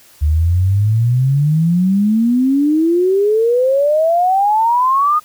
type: exponential sweep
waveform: sine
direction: up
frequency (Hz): 73 to 1246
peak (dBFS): -10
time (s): 0.21-5.2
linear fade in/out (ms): 20
effects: white hiss -46 dBFS RMS until 5.24 s